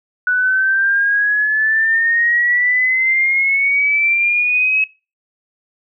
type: exponential sweep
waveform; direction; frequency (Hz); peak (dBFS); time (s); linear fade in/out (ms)
sine; up; 1477 to 2571; -12; 0.27-4.84; 2
effects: noise-tail reverb RT60 0.3 s tail -21 dB re dry